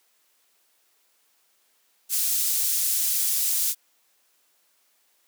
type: high-pass noise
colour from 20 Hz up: pink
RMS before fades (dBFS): -24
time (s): 2.09-3.75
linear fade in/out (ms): 50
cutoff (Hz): 7900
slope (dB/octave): 12
effects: white hiss -66 dBFS RMS until 5.27 s + high-pass 300 Hz 12 dB/octave